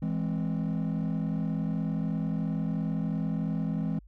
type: chord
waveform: triangle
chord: E augmented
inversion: none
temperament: equal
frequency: 164.81 / 207.7 / 261.6 Hz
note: E3 / G#3 / B#3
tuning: 0 / 0 / 0 cents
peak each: -27 / -29 / -32 dBFS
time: 0.02-3.99 s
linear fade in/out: 5 ms
effects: tanh soft clip ceiling -21 dBFS + added 50 Hz sine -50 dBFS peak until 4.07 s